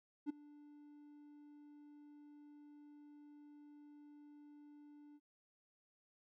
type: tone with ADSR envelope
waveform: triangle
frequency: 293.7 Hz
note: D4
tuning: in tune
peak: -33 dBFS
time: 0.26-5.2 s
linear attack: 36 ms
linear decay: 11 ms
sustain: -22 dB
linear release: 45 ms
effects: none